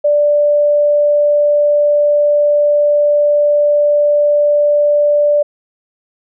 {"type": "tone", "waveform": "sine", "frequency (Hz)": 587.3, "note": "D5", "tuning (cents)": 0, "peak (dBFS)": -8, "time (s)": [0.04, 5.43], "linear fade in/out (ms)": 10, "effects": []}